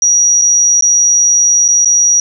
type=tone with dropouts; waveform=sine; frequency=5770 Hz; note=F#8; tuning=44 cents flat; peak=-6 dBFS; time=0.02-2.2 s; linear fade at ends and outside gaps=2 ms; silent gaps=0.415-0.419 / 0.81-0.823 / 1.681-1.686 / 1.848-1.856 s; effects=none